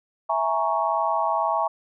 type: chord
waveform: sine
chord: A# half-diminished seventh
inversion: second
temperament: equal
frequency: 659.3 / 830.6 / 932.3 / 1108.7 Hz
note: E5 / G#5 / A#5 / C#6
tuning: 0 / 0 / 0 / 0 cents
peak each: -26 dBFS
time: 0.29-1.68 s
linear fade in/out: 10 ms
effects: none